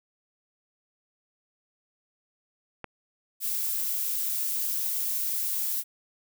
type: click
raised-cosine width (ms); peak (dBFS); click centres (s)
0.5; -21; 2.843
type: noise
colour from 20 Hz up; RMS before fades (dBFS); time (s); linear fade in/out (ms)
violet; -29; 3.4-5.84; 50
effects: none